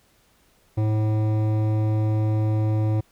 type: tone with hard clipping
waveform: sine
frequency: 108 Hz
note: A2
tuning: 32 cents flat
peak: -21 dBFS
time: 0.77-3.01 s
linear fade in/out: 10 ms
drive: 13 dB
effects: pink hiss -61 dBFS RMS until 3.11 s